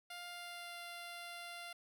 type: tone with pitch glide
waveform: 10% pulse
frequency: 702 to 694.3 Hz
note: F5 to F5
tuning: +9 to -10 cents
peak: -38 dBFS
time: 0.1-1.73 s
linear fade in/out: 5 ms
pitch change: -19 cents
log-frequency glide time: 0.27-0.8 s
effects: none